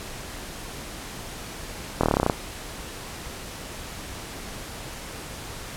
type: slowing click train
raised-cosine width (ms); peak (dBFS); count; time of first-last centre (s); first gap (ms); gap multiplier
1; -5; 11; 2.01-2.298; 24; 1.04
effects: pink hiss -37 dBFS RMS until 5.76 s + low-pass 12000 Hz 12 dB/octave